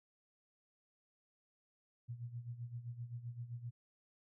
sine tone with tremolo, 119.5 Hz, A#2, 43 cents sharp, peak -40 dBFS, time 2.08-3.71 s, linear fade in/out 20 ms, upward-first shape sine, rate 7.7 Hz, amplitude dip 75%, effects none

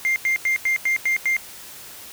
sine tone bursts, 2105 Hz, C7, 10 cents sharp, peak -15 dBFS, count 7, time 0.05-1.366 s, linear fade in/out 0 ms, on 110 ms, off 91 ms, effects tanh soft clip ceiling -16 dBFS + white hiss -40 dBFS RMS until 2.12 s

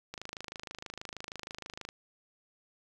click train, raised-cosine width 0.2 ms, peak -23 dBFS, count 47, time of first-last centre 0.14-1.889 s, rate 26.3 Hz, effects 9-bit

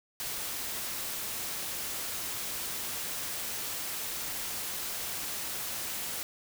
white noise, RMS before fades -36 dBFS, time 0.2-6.23 s, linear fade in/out 0 ms, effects none

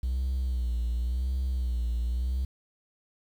triangle tone with vibrato, 61.74 Hz, B1, in tune, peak -23 dBFS, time 0.03-2.45 s, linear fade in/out 5 ms, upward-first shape sine, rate 0.92 Hz, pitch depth 91 cents each way, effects tanh soft clip ceiling -21 dBFS + 9-bit

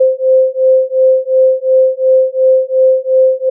sine beating tone pair, 520 / 522.8 Hz, C5 / C5, -11 / -1 cents, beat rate 2.8 Hz, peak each -10 dBFS, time 0-3.5 s, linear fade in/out 10 ms, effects none

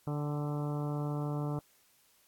harmonic tone with a mistuned harmonic, 146.83 Hz, D3, in tune, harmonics 1 / 2 / 3 / 4 / 5 / 6 / 7 / 8 / 9, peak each -33 / -39 / -43 / -45 / -47 / -49 / -50 / -51 / -52 dBFS, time 0.07-1.59 s, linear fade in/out 2 ms, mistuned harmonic 5, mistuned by +28 cents, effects white hiss -67 dBFS RMS until 2.27 s + AAC 64 kbps

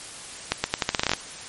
accelerating click train, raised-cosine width 0.2 ms, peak -3 dBFS, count 12, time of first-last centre 0.52-1.135 s, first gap 120 ms, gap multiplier 0.83, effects white hiss -39 dBFS RMS until 1.48 s + MP3 48 kbps

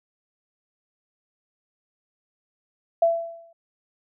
sine tone with exponential decay, 670 Hz, E5, 28 cents sharp, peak -13 dBFS, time 3.02-3.53 s, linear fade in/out 5 ms, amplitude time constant 110 ms, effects none

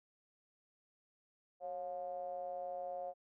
triangle ring-modulated tone, 83.5 Hz, E2, 23 cents sharp, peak -35 dBFS, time 1.6-3.14 s, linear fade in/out 50 ms, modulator 629 Hz, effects none

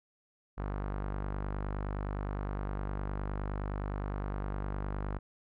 sawtooth tone with low-pass filter, 49.71 Hz, G1, 25 cents sharp, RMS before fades -36 dBFS, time 0.57-5.19 s, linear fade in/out 20 ms, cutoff 1300 Hz, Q 1.6, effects none

